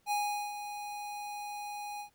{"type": "tone with ADSR envelope", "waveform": "square", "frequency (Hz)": 826, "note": "G#5", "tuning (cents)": -10, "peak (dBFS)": -29, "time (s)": [0.06, 2.1], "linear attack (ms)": 53, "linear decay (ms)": 410, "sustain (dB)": -10, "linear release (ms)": 100, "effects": ["pink hiss -71 dBFS RMS until 2.14 s"]}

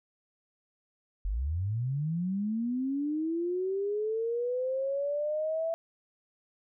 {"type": "linear sweep", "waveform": "sine", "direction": "up", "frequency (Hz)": [42.23, 665], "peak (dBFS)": -28, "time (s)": [1.25, 5.74], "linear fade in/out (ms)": 0, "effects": []}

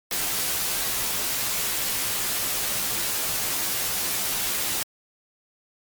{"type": "noise with comb filter", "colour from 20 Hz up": "white", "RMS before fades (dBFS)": -26, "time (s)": [0.11, 4.83], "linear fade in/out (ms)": 2, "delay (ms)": 13, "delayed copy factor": -0.6, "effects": ["MP3 96 kbps"]}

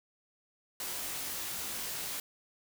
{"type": "noise with comb filter", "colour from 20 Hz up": "white", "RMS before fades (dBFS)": -38, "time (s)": [0.8, 2.2], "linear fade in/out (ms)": 2, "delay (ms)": 20, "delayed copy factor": -0.75, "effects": []}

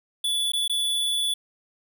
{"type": "tone with dropouts", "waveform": "square", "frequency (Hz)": 3447, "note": "A7", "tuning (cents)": -36, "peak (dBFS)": -23, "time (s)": [0.24, 1.34], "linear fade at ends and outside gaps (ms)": 5, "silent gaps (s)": [[0.52, 0.534], [0.679, 0.696]], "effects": []}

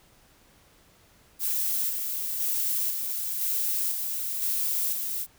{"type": "noise with tremolo", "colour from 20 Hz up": "violet", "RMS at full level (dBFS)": -27, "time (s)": [1.39, 5.27], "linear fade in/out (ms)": 50, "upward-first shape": "square", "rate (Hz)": 0.99, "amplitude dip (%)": 35, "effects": ["pink hiss -59 dBFS RMS until 5.38 s"]}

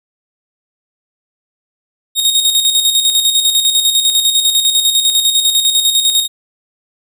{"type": "tone with tremolo", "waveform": "sawtooth", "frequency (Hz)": 3729, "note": "A#7", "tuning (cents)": 0, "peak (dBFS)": -5, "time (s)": [2.15, 6.28], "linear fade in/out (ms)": 50, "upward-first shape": "square", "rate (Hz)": 10, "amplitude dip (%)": 50, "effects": []}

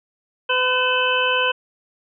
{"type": "harmonic tone with a mistuned harmonic", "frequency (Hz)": 506, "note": "B4", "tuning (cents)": 42, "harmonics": [1, 2, 3, 5, 6], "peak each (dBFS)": [-23, -23, -23, -23, -23], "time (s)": [0.49, 1.52], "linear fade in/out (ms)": 10, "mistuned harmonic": 5, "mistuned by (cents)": 49, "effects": []}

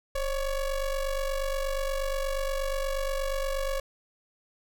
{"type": "ring-modulated tone", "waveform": "square", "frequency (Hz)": 282.2, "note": "C#4", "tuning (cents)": 31, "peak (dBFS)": -25, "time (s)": [0.15, 3.8], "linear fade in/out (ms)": 5, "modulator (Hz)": 258, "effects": []}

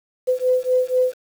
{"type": "beating tone pair", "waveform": "sine", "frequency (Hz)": [505, 509.1], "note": ["B4", "C5"], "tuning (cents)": [39, -47], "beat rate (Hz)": 4.1, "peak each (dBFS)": -19, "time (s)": [0.27, 1.14], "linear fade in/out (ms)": 20, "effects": ["7-bit"]}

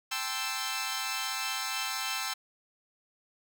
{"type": "chord", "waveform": "10% pulse", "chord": "A minor seventh", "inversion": "third", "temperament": "equal", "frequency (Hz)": [784, 880, 1046.5, 1318.5], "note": ["G5", "A5", "C6", "E6"], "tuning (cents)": [0, 0, 0, 0], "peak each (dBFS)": [-30, -31, -29, -27], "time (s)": [0.11, 2.34], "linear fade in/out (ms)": 10, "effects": []}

